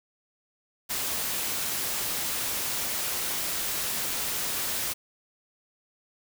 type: noise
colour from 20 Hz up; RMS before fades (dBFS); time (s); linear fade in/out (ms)
white; -30; 0.89-4.94; 20
effects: none